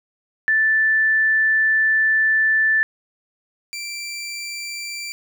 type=tone pair in turn; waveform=sine / 20% pulse; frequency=1760 / 2349 Hz; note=A6 / D7; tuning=0 / 0 cents; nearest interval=perfect fourth; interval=500 cents; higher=second; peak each=-14 / -23 dBFS; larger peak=first; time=0.48-2.83 / 3.73-5.12 s; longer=first; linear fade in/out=0 ms; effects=none